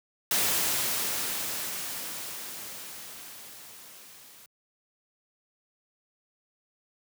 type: noise with level ramp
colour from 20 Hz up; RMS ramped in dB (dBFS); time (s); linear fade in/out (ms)
white; -25 to -52; 0.31-4.46; 2
effects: high-pass 100 Hz 12 dB/octave